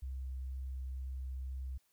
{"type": "tone with vibrato", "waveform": "sine", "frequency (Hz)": 65.41, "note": "C2", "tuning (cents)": 0, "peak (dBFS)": -37, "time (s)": [0.02, 1.78], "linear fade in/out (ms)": 10, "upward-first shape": "triangle", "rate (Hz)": 2.1, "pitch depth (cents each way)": 9, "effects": ["tanh soft clip ceiling -34 dBFS", "white hiss -75 dBFS RMS until 1.92 s"]}